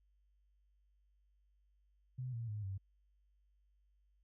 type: tone with pitch steps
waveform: sine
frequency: 127.2 / 115.97 / 105.73 / 96.4 Hz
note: C3 / A#2 / G#2 / G2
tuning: -48 / -9 / +31 / -28 cents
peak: -39 dBFS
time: 2.18-2.78 s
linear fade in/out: 10 ms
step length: 150 ms
effects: added 50 Hz sine -70 dBFS peak until 4.23 s